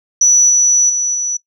sine tone with level steps, 5920 Hz, F#8, in tune, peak -5 / -7 / -13 / -15 dBFS, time 0.21-1.37 s, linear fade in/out 5 ms, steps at 0.49 / 0.89 / 1.14 s, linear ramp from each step 10 ms, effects noise-tail reverb RT60 0.1 s tail -19 dB re dry + tanh soft clip ceiling -2 dBFS

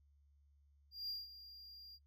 triangle tone with ADSR envelope, 4788 Hz, D8, 33 cents sharp, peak -38 dBFS, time 0.91-1.99 s, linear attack 180 ms, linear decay 180 ms, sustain -14 dB, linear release 45 ms, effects noise-tail reverb RT60 0.1 s tail -17 dB re dry + added 71 Hz sine -67 dBFS peak until 2.06 s

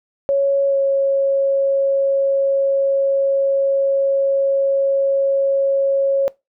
sine tone with pitch glide, 554.4 to 548.7 Hz, C#5 to C#5, 0 to -18 cents, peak -13 dBFS, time 0.29-6.28 s, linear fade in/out 0 ms, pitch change -18 cents, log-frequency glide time 0.68-0.76 s, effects noise-tail reverb RT60 0.2 s tail -21 dB re dry

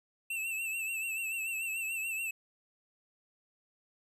square tone with vibrato, 2665 Hz, E7, 18 cents sharp, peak -34 dBFS, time 0.3-2.31 s, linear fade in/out 5 ms, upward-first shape triangle, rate 6.9 Hz, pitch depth 68 cents each way, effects none

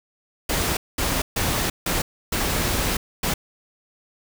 pink noise bursts at uneven times, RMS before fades -23 dBFS, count 6, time 0.49-0.77 / 0.98-1.22 / 1.36-1.7 / 1.86-2.02 / 2.32-2.97 / 3.23-3.34 s, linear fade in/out 5 ms, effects none

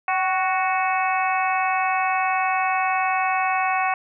harmonic tone with a mistuned harmonic, 370 Hz, F#4, in tune, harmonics 2 / 3 / 4 / 5 / 6 / 7, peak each -22 / -25 / -30 / -31 / -29 / -29 dBFS, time 0.08-3.94 s, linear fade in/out 2 ms, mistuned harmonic 2, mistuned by +38 cents, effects none

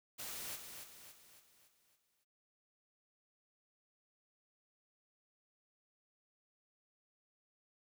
white noise with echo, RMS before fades -45 dBFS, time 0.18-0.57 s, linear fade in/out 20 ms, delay 280 ms, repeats 6, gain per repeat -6 dB, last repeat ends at 2.25 s, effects none

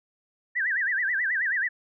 sine tone with vibrato, 1760 Hz, A6, in tune, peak -23 dBFS, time 0.55-1.69 s, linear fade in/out 20 ms, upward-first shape sine, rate 9.3 Hz, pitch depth 220 cents each way, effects none

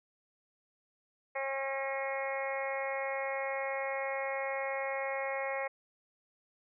harmonic tone, 271 Hz, C#4, 39 cents flat, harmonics 2 / 3 / 4 / 5 / 6 / 7 / 8 / 9, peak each -36 / -40 / -43 / -49 / -50 / -41 / -40 / -50 dBFS, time 1.35-5.68 s, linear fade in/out 10 ms, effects none

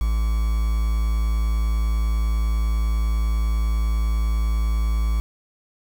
triangle tone with quantisation, 55 Hz, A1, in tune, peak -16 dBFS, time 0.01-5.2 s, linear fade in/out 0 ms, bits 6, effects none

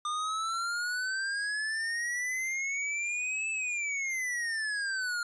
square exponential two-way sweep, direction up then down, 1206 to 2637 to 1402 Hz, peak -31 dBFS, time 0.05-5.23 s, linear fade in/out 2 ms, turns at 3.5 s, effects resampled to 22050 Hz

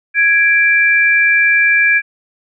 sine tone pair together, 1659.3 / 2349 Hz, G#6 / D7, -2 / 0 cents, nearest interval tritone, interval 602 cents, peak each -11 dBFS, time 0.14-2.02 s, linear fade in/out 50 ms, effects none

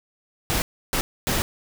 pink noise bursts at uneven times, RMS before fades -23 dBFS, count 3, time 0.5-0.62 / 0.93-1.01 / 1.27-1.42 s, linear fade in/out 0 ms, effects none

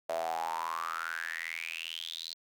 sawtooth tone with high-pass filter sweep, 82.41 Hz, E2, in tune, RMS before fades -37 dBFS, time 0.09-2.34 s, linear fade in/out 5 ms, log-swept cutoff 620 to 4300 Hz, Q 9.9, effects none

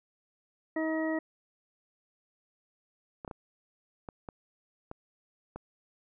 harmonic tone, 317.7 Hz, D#4, 36 cents sharp, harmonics 1 / 2 / 3 / 4 / 6, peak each -30 / -34 / -43 / -46 / -38 dBFS, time 0.76-1.19 s, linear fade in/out 5 ms
clicks, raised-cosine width 1 ms, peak -26 dBFS, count 7, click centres 3.248 / 3.278 / 3.312 / 4.088 / 4.288 / 4.914 / 5.56 s
effects none

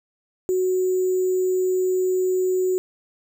sine tone with sample-and-hold, 370 Hz, F#4, in tune, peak -18 dBFS, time 0.49-2.78 s, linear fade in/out 0 ms, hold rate 7350 Hz, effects none

